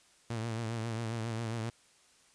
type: tone with vibrato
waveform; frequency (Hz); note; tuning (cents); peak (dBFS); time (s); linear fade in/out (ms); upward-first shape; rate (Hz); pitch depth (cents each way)
sawtooth; 113.9; A#2; -40; -30; 0.3-1.7; 5; triangle; 7.4; 74
effects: white hiss -64 dBFS RMS until 2.34 s + resampled to 22050 Hz